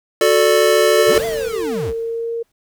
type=chord; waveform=square; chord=D major; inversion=first; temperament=just; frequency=367.1 / 440.5 / 587.3 Hz; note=F#4 / A4 / D5; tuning=-14 / +2 / 0 cents; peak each=-18 / -15 / -16 dBFS; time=0.21-1.18 s; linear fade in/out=2 ms
type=tone with pitch glide; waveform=sine; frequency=451.1 to 463 Hz; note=A4 to A#4; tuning=+43 to -12 cents; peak=-20 dBFS; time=0.98-2.43 s; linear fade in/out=10 ms; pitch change=+45 cents; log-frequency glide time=1.69-2.32 s
type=linear two-way sweep; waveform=square; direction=up then down; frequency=34.65 to 698.5 to 34.65 Hz; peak=-24 dBFS; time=1.06-1.94 s; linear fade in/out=50 ms; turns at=1.25 s
type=noise with exponential decay; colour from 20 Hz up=pink; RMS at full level=-27 dBFS; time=1.14-2.52 s; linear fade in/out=5 ms; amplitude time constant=300 ms
effects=none